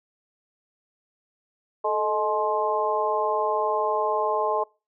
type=tone cluster; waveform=sine; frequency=435.8 / 624 / 852 / 1053 Hz; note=A4 / D#5 / G#5 / C6; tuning=-17 / +5 / +44 / +11 cents; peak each=-27 dBFS; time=1.84-4.64 s; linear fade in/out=10 ms; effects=noise-tail reverb RT60 0.3 s tail -25 dB re dry